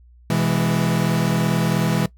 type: chord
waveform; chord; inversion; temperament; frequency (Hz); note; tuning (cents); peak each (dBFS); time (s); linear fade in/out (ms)
40% pulse; E major; second; equal with one note detuned; 126.07 / 164.81 / 207.7; B2 / E3 / G#3; +36 / 0 / 0; -23 / -19 / -22; 0.3-2.06; 2
effects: noise-tail reverb RT60 0.1 s tail -19 dB re dry + added 60 Hz sine -46 dBFS peak until 2.17 s